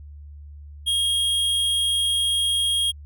square tone, 3259 Hz, G#7, 33 cents flat, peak -20 dBFS, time 0.86-2.92 s, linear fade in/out 20 ms, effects added 73 Hz sine -38 dBFS peak until 3.05 s

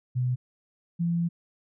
sine tone pair in turn, 125.4 / 170.22 Hz, B2 / F3, +27 / -44 cents, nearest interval perfect fourth, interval 529 cents, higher second, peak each -23 dBFS, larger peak neither, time 0.15-0.36 / 0.99-1.29 s, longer second, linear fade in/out 20 ms, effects none

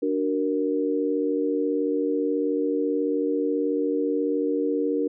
sine chord, D augmented, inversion none, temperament equal with one note detuned, 293.7 / 372.1 / 466.2 Hz, D4 / F#4 / A#4, 0 / +10 / 0 cents, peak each -25 / -29 / -25 dBFS, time 0.02-5.08 s, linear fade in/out 10 ms, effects none

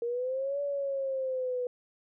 sine linear two-way sweep, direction up then down, 465.5 to 573 to 491.4 Hz, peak -29 dBFS, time 0.02-1.67 s, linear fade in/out 2 ms, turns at 0.61 s, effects none

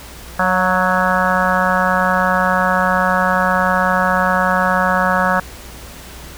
harmonic tone with a mistuned harmonic, 185 Hz, F#3, in tune, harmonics 1 / 3 / 4 / 5 / 6 / 7 / 8 / 9, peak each -21 / -21 / -21 / -21 / -21 / -21 / -21 / -21 dBFS, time 0.39-5.4 s, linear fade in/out 5 ms, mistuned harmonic 4, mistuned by -39 cents, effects added 60 Hz sine -36 dBFS peak until 6.37 s + pink hiss -36 dBFS RMS until 6.37 s

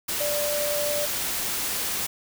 sine tone in noise, 587.3 Hz, D5, in tune, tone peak -26 dBFS, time 0.2-1.06 s, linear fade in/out 10 ms, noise white, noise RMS -28 dBFS, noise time 0.08-2.07 s, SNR -1 dB, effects none

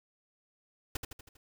pink noise with echo, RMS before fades -34 dBFS, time 0.95-0.97 s, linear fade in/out 5 ms, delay 80 ms, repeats 5, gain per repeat -5 dB, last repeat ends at 1.37 s, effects none

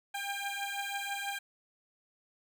15% pulse beating tone pair, 797 / 803.1 Hz, G5 / G5, +28 / +42 cents, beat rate 6.1 Hz, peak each -31 / -32 dBFS, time 0.14-1.39 s, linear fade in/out 10 ms, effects none

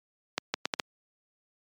accelerating click train, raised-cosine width 0.2 ms, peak -9 dBFS, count 5, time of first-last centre 0.38-0.798 s, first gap 160 ms, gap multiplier 0.72, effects high-pass 200 Hz 12 dB/octave + MP3 96 kbps

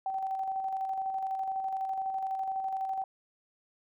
sine tone with tremolo, 769 Hz, G5, 33 cents flat, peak -29 dBFS, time 0.06-3.04 s, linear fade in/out 2 ms, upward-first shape square, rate 12 Hz, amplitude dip 35%, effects none

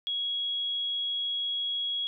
sine tone, 3322 Hz, G#7, in tune, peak -28 dBFS, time 0.07-2.07 s, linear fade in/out 0 ms, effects none

